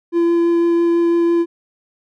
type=tone with vibrato; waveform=triangle; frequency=340 Hz; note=F4; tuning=46 cents flat; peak=-10 dBFS; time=0.12-1.46 s; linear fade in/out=50 ms; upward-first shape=triangle; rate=6 Hz; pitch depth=9 cents each way; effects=none